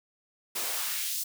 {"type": "noise with high-pass filter sweep", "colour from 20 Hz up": "white", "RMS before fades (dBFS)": -32, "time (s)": [0.55, 1.24], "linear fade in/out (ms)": 10, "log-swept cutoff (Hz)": [260, 6000], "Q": 1, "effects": []}